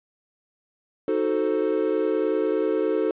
triangle chord, D# diminished seventh, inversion none, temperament equal, 311.1 / 370 / 440 / 523.3 Hz, D#4 / F#4 / A4 / C5, 0 / 0 / 0 / 0 cents, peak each -25 / -25 / -22 / -27 dBFS, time 1.08-3.11 s, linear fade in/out 2 ms, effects resampled to 8000 Hz + 9-bit

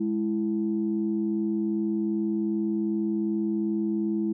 sine tone pair together, 208.8 / 331.4 Hz, G#3 / E4, +10 / +9 cents, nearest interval minor sixth, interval 799 cents, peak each -26 dBFS, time 0-4.33 s, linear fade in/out 10 ms, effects tanh soft clip ceiling -16 dBFS

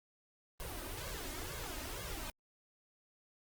pink noise with flanger, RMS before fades -43 dBFS, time 0.6-2.3 s, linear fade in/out 0 ms, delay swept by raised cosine 1.8 to 3.3 ms, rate 2.1 Hz, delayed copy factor +0.9, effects Opus 32 kbps

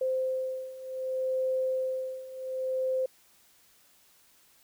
sine beating tone pair, 519 / 519.66 Hz, C5 / C5, -14 / -12 cents, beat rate 0.66 Hz, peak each -33 / -30 dBFS, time 0.01-3.06 s, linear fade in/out 5 ms, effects white hiss -62 dBFS RMS until 4.63 s

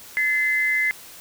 sine tone pair together, 1729 / 2056 Hz, A6 / C7, -31 / -31 cents, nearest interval minor third, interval 300 cents, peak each -26 / -19 dBFS, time 0.17-0.91 s, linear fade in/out 0 ms, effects white hiss -43 dBFS RMS until 1.2 s

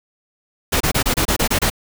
pink noise bursts, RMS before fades -17 dBFS, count 9, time 0.72-1.701 s, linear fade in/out 10 ms, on 85 ms, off 27 ms, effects none

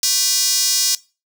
square tone with high-pass filter, 220 Hz, A3, in tune, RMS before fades -17 dBFS, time 0.03-0.95 s, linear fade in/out 2 ms, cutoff 5500 Hz, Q 2.3, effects noise-tail reverb RT60 0.3 s tail -21 dB re dry

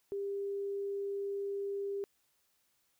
sine tone, 398.8 Hz, G4, 30 cents sharp, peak -34 dBFS, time 0.12-2.04 s, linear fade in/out 0 ms, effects white hiss -75 dBFS RMS until 2.99 s

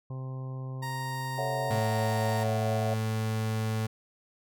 harmonic tone, 130.81 Hz, C3, in tune, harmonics 1 / 2 / 3 / 4 / 5 / 6 / 7 / 8, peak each -34 / -48 / -50 / -50 / -57 / -56 / -59 / -52 dBFS, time 0.1-1.79 s, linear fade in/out 5 ms
30% pulse tone with pitch glide, 932.3 to 925.3 Hz, A#5 to A#5, 0 to -13 cents, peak -32 dBFS, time 0.82-2.44 s, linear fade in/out 10 ms, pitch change -13 cents, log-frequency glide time 0.97-2.3 s
sine chord, F# minor seventh, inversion first, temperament equal, 440 / 554.4 / 659.3 / 740 Hz, A4 / C#5 / E5 / F#5, 0 / 0 / 0 / 0 cents, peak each -40 / -34 / -35 / -35 dBFS, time 1.38-2.94 s, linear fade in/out 2 ms
35% pulse tone, 110 Hz, A2, in tune, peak -26 dBFS, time 1.7-3.87 s, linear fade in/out 10 ms
effects none

